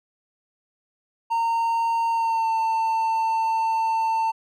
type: tone with pitch glide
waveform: triangle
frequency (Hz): 919 to 896.5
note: A#5 to A5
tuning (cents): -25 to +32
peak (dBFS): -18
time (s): 1.3-4.32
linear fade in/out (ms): 20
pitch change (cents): -43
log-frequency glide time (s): 2.1-2.54
effects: none